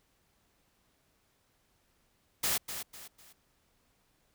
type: noise with echo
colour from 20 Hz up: white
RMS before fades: -30 dBFS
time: 2.43-2.58 s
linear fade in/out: 10 ms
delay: 250 ms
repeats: 3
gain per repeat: -9 dB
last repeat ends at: 3.33 s
effects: pink hiss -72 dBFS RMS until 4.34 s